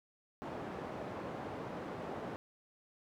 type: band-pass noise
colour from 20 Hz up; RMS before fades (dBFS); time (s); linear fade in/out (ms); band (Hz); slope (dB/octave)
white; -43; 0.42-2.36; 0; 110 to 710; 12
effects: none